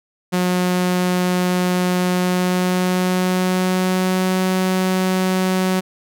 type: tone with pitch glide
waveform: sawtooth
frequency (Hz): 180.8 to 186.21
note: F#3 to F#3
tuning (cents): -40 to +11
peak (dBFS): -12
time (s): 0.32-5.81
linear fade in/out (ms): 20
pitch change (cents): +51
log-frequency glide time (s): 2.11-4.43
effects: none